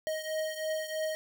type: beating tone pair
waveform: square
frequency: 626 / 629.1 Hz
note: D#5 / D#5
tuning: +10 / +19 cents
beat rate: 3.1 Hz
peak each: -34 / -38 dBFS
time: 0.07-1.15 s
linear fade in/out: 0 ms
effects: none